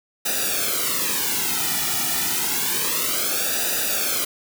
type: noise with flanger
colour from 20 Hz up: white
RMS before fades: -23 dBFS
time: 0.25-4.25 s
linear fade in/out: 10 ms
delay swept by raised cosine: 0.92 to 1.9 ms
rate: 0.29 Hz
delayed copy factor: -0.95
effects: none